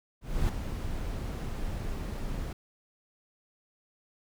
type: noise with ADSR envelope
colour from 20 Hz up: brown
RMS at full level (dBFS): -26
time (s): 0.21-2.53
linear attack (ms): 280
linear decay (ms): 4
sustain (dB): -8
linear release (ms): 4
effects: none